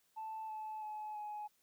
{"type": "tone with pitch steps", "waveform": "sine", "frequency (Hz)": [879, 865.9, 853, 840.3], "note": ["A5", "A5", "G#5", "G#5"], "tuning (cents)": [-2, -28, 46, 20], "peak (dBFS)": -40, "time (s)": [0.16, 1.48], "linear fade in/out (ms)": 20, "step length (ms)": 330, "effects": ["tanh soft clip ceiling -38 dBFS", "white hiss -75 dBFS RMS until 1.62 s"]}